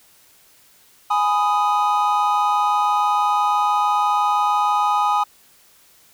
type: chord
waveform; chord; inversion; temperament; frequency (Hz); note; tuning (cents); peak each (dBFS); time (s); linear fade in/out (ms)
triangle; G# minor; none; just; 830.6 / 996.7 / 1245.9; G#5 / B5 / D#6; 0 / +16 / +2; -17 / -21 / -18; 1.1-5.24; 10
effects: white hiss -53 dBFS RMS until 6.13 s